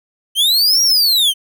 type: linear two-way sweep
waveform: 45% pulse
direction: up then down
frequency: 3026 to 5710 to 3026 Hz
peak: -10 dBFS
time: 0.35-1.34 s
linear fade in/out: 50 ms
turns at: 0.82 s
effects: none